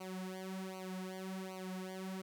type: tone with flanger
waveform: sawtooth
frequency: 187.6 Hz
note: F#3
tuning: 24 cents sharp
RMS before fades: -44 dBFS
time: 0-2.22 s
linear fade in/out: 10 ms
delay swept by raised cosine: 0.57 to 4.57 ms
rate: 1.3 Hz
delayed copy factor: -0.95
effects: none